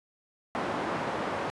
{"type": "band-pass noise", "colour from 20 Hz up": "white", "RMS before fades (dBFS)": -32, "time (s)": [0.55, 1.5], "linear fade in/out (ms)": 0, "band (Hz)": [140, 1000], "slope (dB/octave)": 12, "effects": ["resampled to 24000 Hz"]}